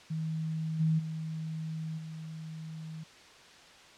sine tone with level steps, 159.2 Hz, D#3, 40 cents sharp, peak -31 / -24 / -34 / -39 dBFS, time 0.1-3.04 s, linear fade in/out 10 ms, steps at 0.79 / 0.98 / 1.97 s, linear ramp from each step 20 ms, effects white hiss -54 dBFS RMS until 3.97 s + low-pass 5000 Hz 12 dB/octave

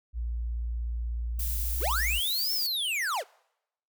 sine tone, 58.27 Hz, A#1, in tune, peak -29 dBFS, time 0.13-2.21 s, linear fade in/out 50 ms
violet noise, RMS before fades -34 dBFS, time 1.39-2.67 s, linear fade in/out 5 ms
square linear two-way sweep, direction up then down, 251.9 to 5430 to 360 Hz, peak -28 dBFS, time 1.8-3.24 s, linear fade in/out 50 ms, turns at 2.53 s
effects noise-tail reverb RT60 0.8 s tail -24 dB re dry

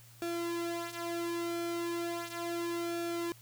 sawtooth tone with flanger, 341 Hz, F4, 41 cents flat, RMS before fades -36 dBFS, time 0.22-3.32 s, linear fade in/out 0 ms, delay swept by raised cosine 1 to 4.8 ms, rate 0.36 Hz, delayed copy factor -0.7, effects added 117 Hz sine -56 dBFS peak until 3.41 s + white hiss -59 dBFS RMS until 3.41 s

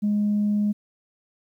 sine tone, 207.7 Hz, G#3, in tune, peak -18 dBFS, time 0.02-0.73 s, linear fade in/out 20 ms, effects tanh soft clip ceiling -16 dBFS + 10-bit

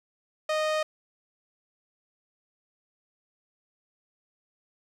sawtooth tone with low-pass filter, 619 Hz, D#5, 9 cents flat, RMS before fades -27 dBFS, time 0.49-0.83 s, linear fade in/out 5 ms, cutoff 6700 Hz, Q 0.51, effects 10-bit

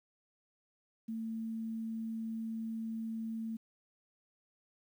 sine tone, 224.2 Hz, A3, 33 cents sharp, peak -36 dBFS, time 1.08-3.57 s, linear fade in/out 10 ms, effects 11-bit

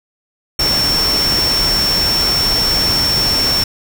sine tone in noise, 5440 Hz, F8, 46 cents flat, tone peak -13 dBFS, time 0.59-3.64 s, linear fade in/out 5 ms, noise pink, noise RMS -20 dBFS, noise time 0.59-3.64 s, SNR +4 dB, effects none

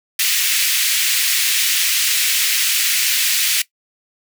pink high-pass noise, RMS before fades -17 dBFS, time 0.19-3.62 s, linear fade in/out 5 ms, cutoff 2100 Hz, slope 24 dB/octave, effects noise-tail reverb RT60 0.1 s tail -18 dB re dry

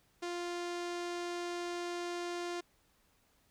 sawtooth tone with low-pass filter, 349.2 Hz, F4, in tune, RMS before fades -39 dBFS, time 0.22-2.61 s, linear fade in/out 10 ms, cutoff 6700 Hz, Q 1.1, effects pink hiss -71 dBFS RMS until 3.5 s

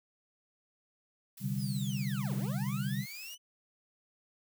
blue noise, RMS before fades -50 dBFS, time 1.37-3.35 s, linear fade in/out 5 ms
sine chord, C suspended second, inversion none, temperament just, 130.81 / 147.16 / 196.22 Hz, C3 / D3 / G3, 0 / +4 / +2 cents, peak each -35 / -37 / -35 dBFS, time 1.4-3.06 s, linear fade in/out 50 ms
25% pulse linear two-way sweep, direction down then up, 5300 to 139.4 to 3030 Hz, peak -40 dBFS, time 1.57-3.38 s, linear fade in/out 50 ms, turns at 2.36 s
effects none

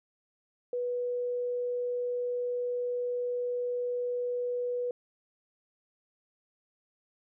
sine tone, 490 Hz, B4, 14 cents flat, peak -29 dBFS, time 0.73-4.91 s, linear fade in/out 2 ms, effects none

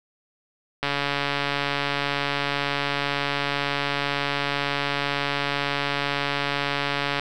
click train, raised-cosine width 0.3 ms, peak -8 dBFS, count 905, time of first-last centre 0.83-7.196 s, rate 142 Hz, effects none

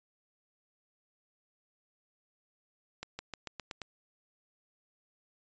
accelerating click train, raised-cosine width 0.2 ms, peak -22 dBFS, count 7, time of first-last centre 3.03-3.817 s, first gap 160 ms, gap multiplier 0.92, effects resampled to 16000 Hz

